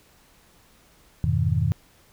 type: chord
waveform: sine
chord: F half-diminished seventh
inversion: none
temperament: just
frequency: 87.31 / 104.77 / 125.72 / 157.15 Hz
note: F2 / Ab2 / Cb3 / Eb3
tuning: 0 / +16 / +31 / +18 cents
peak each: -25 dBFS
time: 1.24-1.72 s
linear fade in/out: 0 ms
effects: pink hiss -57 dBFS RMS until 2.12 s